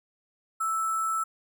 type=tone with sample-and-hold; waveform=sine; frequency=1318.5 Hz; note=E6; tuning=in tune; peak=-25 dBFS; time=0.6-1.24 s; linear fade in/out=10 ms; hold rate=8820 Hz; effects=none